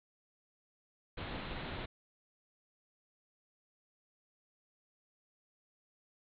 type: low-pass noise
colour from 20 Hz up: pink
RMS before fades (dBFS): -42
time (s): 1.17-1.86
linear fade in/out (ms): 10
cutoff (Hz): 4100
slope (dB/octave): 96
effects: none